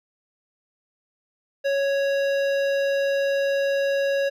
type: tone with hard clipping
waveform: sine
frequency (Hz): 554.4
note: C#5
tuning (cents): 0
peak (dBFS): -22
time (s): 1.64-4.3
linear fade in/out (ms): 20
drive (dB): 14
effects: none